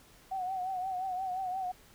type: tone with vibrato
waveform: sine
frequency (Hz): 747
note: F#5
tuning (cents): +16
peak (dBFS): -32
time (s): 0.31-1.72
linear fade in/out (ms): 10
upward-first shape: triangle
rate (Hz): 5.7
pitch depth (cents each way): 72
effects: pink hiss -59 dBFS RMS until 1.94 s